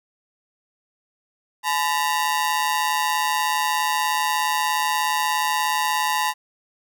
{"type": "ring-modulated tone", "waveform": "sawtooth", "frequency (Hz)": 932.3, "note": "A#5", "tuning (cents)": 0, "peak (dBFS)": -13, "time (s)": [1.63, 6.34], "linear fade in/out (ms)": 50, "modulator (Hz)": 78.4, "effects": []}